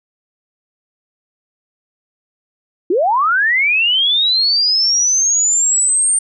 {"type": "linear sweep", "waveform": "sine", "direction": "up", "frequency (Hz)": [317.7, 8870], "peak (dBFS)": -11, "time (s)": [2.9, 6.19], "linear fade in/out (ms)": 5, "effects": []}